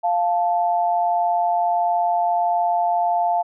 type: tone pair together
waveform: sine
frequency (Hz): 698.5 / 877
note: F5 / A5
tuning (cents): 0 / -6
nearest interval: major third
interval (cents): 394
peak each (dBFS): -18 / -22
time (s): 0.03-3.43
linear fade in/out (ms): 20
effects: none